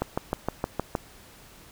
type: click train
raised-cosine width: 1 ms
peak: -11 dBFS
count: 7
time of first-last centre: 0.02-0.952 s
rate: 6.44 Hz
effects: pink hiss -51 dBFS RMS until 1.71 s